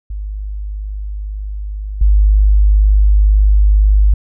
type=tone with level steps; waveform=sine; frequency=51 Hz; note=G#1; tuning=31 cents flat; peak=-20 / -6 dBFS; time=0.1-4.14 s; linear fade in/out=5 ms; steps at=2.01 s; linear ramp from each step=5 ms; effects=none